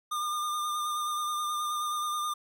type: tone with vibrato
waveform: square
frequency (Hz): 1208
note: D6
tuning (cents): +48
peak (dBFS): -30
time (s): 0.11-2.34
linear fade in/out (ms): 10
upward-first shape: sine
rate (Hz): 9.4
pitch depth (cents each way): 22
effects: none